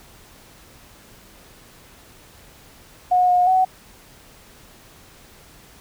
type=tone with pitch steps; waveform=sine; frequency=726 / 719 / 748 Hz; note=F#5 / F#5 / F#5; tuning=-33 / -50 / +19 cents; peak=-13 dBFS; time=3.11-3.65 s; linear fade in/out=10 ms; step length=180 ms; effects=pink hiss -48 dBFS RMS until 5.8 s